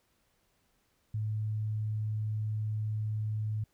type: tone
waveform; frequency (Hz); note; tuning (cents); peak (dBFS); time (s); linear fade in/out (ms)
sine; 107.6; A2; -38; -30; 1.14-3.64; 5
effects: pink hiss -73 dBFS RMS until 3.73 s